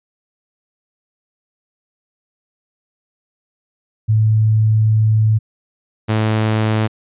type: tone pair in turn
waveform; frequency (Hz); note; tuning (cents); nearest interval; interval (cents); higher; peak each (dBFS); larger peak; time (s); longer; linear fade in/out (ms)
sine / sawtooth; 109.1 / 109.1; A2 / A2; -14 / -14; unison; 0; neither; -10; neither; 4.08-5.39 / 6.08-6.88; first; 20
effects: resampled to 8000 Hz